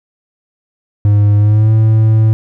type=tone with pitch glide; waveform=triangle; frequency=103.2 to 109.97 Hz; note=G#2 to A2; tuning=-10 to 0 cents; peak=-4 dBFS; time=1.05-2.33 s; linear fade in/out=0 ms; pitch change=+110 cents; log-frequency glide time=1.37-1.72 s; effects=none